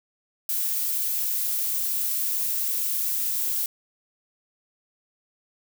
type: noise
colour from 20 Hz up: violet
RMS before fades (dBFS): -26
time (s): 0.49-3.66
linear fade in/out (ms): 2
effects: none